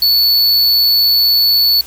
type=tone; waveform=square; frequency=4442 Hz; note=C#8; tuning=3 cents sharp; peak=-9 dBFS; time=0.02-1.81 s; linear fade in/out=2 ms; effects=added 60 Hz sine -40 dBFS peak until 1.86 s + white hiss -36 dBFS RMS until 1.86 s